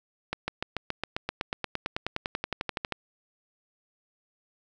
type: accelerating click train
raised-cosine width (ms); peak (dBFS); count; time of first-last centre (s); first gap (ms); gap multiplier
0.3; -13; 25; 0.33-2.923; 150; 0.97
effects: none